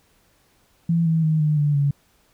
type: tone with pitch steps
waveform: sine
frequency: 167.5 / 162.07 / 156.83 / 151.75 / 146.83 / 142.08 Hz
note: E3 / E3 / D#3 / D#3 / D3 / C#3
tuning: +28 / -29 / +14 / -43 / 0 / +43 cents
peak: -16 dBFS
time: 0.89-1.91 s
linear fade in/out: 5 ms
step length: 170 ms
effects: pink hiss -61 dBFS RMS until 2.33 s